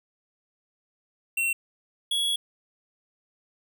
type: tone pair in turn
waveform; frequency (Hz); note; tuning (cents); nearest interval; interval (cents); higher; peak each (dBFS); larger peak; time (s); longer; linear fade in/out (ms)
square; 2722 / 3351; F7 / G#7; -45 / +15; major third; 360; second; -24; neither; 1.37-1.53 / 2.11-2.36; second; 5
effects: none